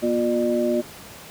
sine tone cluster, 240 / 354.6 / 601 Hz, B3 / F4 / D5, -49 / +26 / +40 cents, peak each -23 dBFS, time 0.02-0.82 s, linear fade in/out 20 ms, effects pink hiss -41 dBFS RMS until 1.3 s + high-pass 80 Hz 12 dB/octave

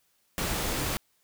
pink noise, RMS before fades -30 dBFS, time 0.38-0.97 s, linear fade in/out 0 ms, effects white hiss -70 dBFS RMS until 1.23 s

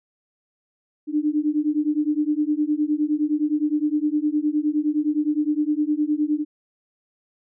sine beating tone pair, 295.6 / 305.3 Hz, D4 / D#4, +11 / -33 cents, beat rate 9.7 Hz, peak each -22 dBFS, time 1.07-6.45 s, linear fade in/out 50 ms, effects none

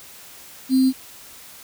sine tone with sample-and-hold, 261.6 Hz, C4, in tune, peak -13 dBFS, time 0.69-0.93 s, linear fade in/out 50 ms, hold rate 4410 Hz, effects white hiss -43 dBFS RMS until 1.63 s

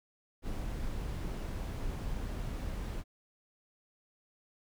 brown noise, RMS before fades -37 dBFS, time 0.42-3.04 s, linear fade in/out 50 ms, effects none

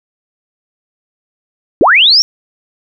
sine linear sweep, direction up, 236.8 to 5650 Hz, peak -4 dBFS, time 1.81-2.22 s, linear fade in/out 0 ms, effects none

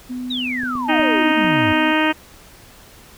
sine tone, 250.6 Hz, B3, 25 cents sharp, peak -24 dBFS, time 0.09-1.93 s, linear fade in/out 20 ms
sine exponential sweep, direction down, 3951 to 91 Hz, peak -22 dBFS, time 0.3-1.73 s, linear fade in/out 10 ms
clicks, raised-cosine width 3 ms, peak -22 dBFS, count 4, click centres 0.635 / 0.754 / 0.996 / 1.445 s
harmonic tone, 311.1 Hz, D#4, in tune, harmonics 1 / 2 / 3 / 4 / 5 / 6 / 7 / 8 / 9 / 10, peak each -18 / -24 / -22 / -27 / -24 / -24 / -29 / -25 / -28 / -30 dBFS, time 0.88-2.13 s, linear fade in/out 20 ms
effects pink hiss -45 dBFS RMS until 3.17 s

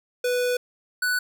square tone pair in turn, 493.9 / 1486 Hz, B4 / F#6, 0 / +7 cents, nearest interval octave + perfect fifth, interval 1907 cents, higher second, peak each -22 dBFS, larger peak neither, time 0.24-0.57 / 1.02-1.19 s, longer first, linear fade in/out 5 ms, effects none

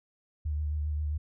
sine tone with vibrato, 75.2 Hz, D2, 42 cents sharp, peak -28 dBFS, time 0.45-1.18 s, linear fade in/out 10 ms, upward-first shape sine, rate 7.5 Hz, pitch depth 31 cents each way, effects none

